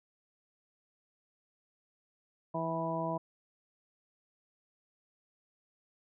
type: harmonic tone with a mistuned harmonic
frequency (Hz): 163.8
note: E3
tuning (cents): -11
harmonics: 1 / 2 / 3 / 4 / 5 / 6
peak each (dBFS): -38 / -40 / -44 / -36 / -45 / -37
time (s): 2.54-3.18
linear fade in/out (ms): 10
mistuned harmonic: 1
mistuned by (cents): +16
effects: none